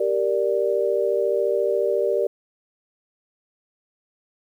sine chord, G minor, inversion none, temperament equal, 392 / 466.2 / 587.3 Hz, G4 / Bb4 / D5, 0 / 0 / 0 cents, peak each -23 dBFS, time 0-2.27 s, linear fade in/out 5 ms, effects 9-bit

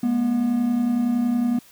triangle tone pair together, 210.9 / 241.7 Hz, G#3 / B3, +27 / -37 cents, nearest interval major second, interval 236 cents, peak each -25 / -17 dBFS, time 0.03-1.59 s, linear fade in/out 5 ms, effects white hiss -51 dBFS RMS until 1.71 s

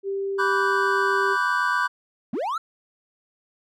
sine tone, 392.9 Hz, G4, 4 cents sharp, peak -24 dBFS, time 0.03-1.37 s, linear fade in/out 50 ms
triangle chord, G major seventh, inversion first, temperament equal with one note detuned, 987.8 / 1157.8 / 1480 / 1568 Hz, B5 / D6 / F#6 / G6, 0 / -25 / 0 / 0 cents, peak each -24 dBFS, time 0.38-1.88 s, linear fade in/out 20 ms
triangle linear sweep, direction up, 182.2 to 1387 Hz, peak -22 dBFS, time 2.33-2.58 s, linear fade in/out 5 ms
effects none

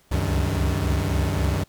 40% pulse tone cluster, 68.3 / 72 / 95.9 / 157.5 Hz, C#2 / D2 / G2 / D#3, -25 / -34 / -37 / +21 cents, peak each -25 / -26 / -24 / -28 dBFS, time 0.11-1.64 s, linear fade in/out 10 ms, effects pink hiss -59 dBFS RMS until 1.68 s

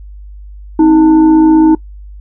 sine tone with frequency modulation, 316.6 Hz, D#4, 30 cents sharp, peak -3 dBFS, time 0.79-1.75 s, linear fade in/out 5 ms, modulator 578 Hz, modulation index 0.44, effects noise-tail reverb RT60 0.1 s tail -22 dB re dry + added 50 Hz sine -28 dBFS peak until 2.2 s

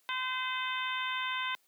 harmonic tone, 513 Hz, C5, 34 cents flat, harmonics 2 / 3 / 4 / 5 / 6 / 7, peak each -36 / -38 / -39 / -40 / -41 / -41 dBFS, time 0.09-1.55 s, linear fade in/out 0 ms, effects white hiss -70 dBFS RMS until 1.67 s + high-pass 300 Hz 12 dB/octave

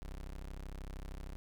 30% pulse tone, 33 Hz, C1, 16 cents sharp, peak -40 dBFS, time 0.02-1.36 s, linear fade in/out 0 ms, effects none

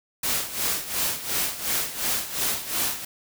white noise with tremolo, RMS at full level -24 dBFS, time 0.23-3.05 s, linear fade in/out 5 ms, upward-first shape sine, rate 2.8 Hz, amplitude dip 75%, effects none

